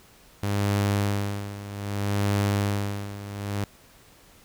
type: tone with tremolo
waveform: sawtooth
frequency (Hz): 101.2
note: G#2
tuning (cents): -44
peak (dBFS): -17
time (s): 0.43-3.64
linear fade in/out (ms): 0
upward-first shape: sine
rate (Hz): 0.63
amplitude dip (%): 80
effects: pink hiss -54 dBFS RMS until 4.44 s

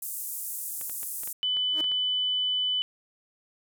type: band-pass noise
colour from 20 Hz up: white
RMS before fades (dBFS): -35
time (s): 0.02-1.33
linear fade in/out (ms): 5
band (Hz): 8300 to 16000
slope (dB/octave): 24
type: clicks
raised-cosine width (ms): 0.3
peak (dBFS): -28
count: 8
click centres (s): 0.813 / 0.897 / 1.031 / 1.234 / 1.275 / 1.569 / 1.843 / 1.917
type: tone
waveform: sine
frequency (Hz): 3000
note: F#7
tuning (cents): +23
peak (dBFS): -24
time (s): 1.43-2.82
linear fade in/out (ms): 0
type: tone with exponential growth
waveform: sawtooth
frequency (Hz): 311.1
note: D#4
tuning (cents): 0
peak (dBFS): -29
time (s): 1.68-1.81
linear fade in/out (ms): 1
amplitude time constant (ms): 28
effects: none

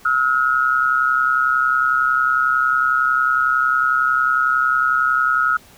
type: tone pair together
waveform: sine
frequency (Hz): 1297 / 1428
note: E6 / F6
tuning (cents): -28 / +38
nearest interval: major second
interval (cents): 166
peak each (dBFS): -17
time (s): 0.05-5.57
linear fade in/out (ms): 5
effects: pink hiss -47 dBFS RMS until 5.77 s

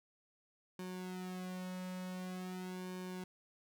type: tone with flanger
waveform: sawtooth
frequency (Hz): 183.5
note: F#3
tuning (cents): -14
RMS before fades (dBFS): -44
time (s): 0.79-3.24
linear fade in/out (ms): 2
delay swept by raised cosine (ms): 1.5 to 2.6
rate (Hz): 0.46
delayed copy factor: -0.85
effects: none

